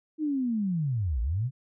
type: linear two-way sweep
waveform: sine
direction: down then up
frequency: 317.7 to 53.2 to 136.8 Hz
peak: -25 dBFS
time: 0.18-1.51 s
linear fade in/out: 50 ms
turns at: 1.21 s
effects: none